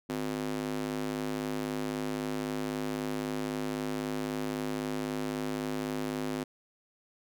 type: tone with high-pass filter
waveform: square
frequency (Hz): 51.91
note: G#1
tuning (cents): 0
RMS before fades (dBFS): -34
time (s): 0.09-6.44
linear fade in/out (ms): 10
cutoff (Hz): 260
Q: 2
effects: none